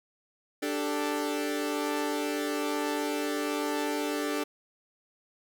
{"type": "chord", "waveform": "sawtooth", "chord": "D suspended fourth", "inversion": "none", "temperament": "equal", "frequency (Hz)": [293.7, 392, 440], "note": ["D4", "G4", "A4"], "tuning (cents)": [0, 0, 0], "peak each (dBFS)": [-27, -32, -30], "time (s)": [0.62, 4.44], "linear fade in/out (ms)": 10, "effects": []}